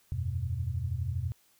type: chord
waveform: sine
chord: E suspended second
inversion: none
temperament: equal with one note detuned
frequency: 82.41 / 94.72 / 123.47 Hz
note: E2 / F#2 / B2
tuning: 0 / +41 / 0 cents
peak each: -34 dBFS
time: 0.12-1.32 s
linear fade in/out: 0 ms
effects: white hiss -66 dBFS RMS until 1.59 s